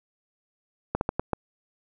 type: slowing click train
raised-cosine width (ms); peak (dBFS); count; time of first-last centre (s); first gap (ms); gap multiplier
1; -10; 5; 0.95-1.333; 61; 1.31
effects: none